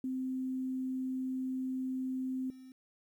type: tone with level steps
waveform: sine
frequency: 259.5 Hz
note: C4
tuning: 14 cents flat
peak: -33 / -49 dBFS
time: 0.04-2.72 s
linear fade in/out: 2 ms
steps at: 2.5 s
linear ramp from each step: 2 ms
effects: 11-bit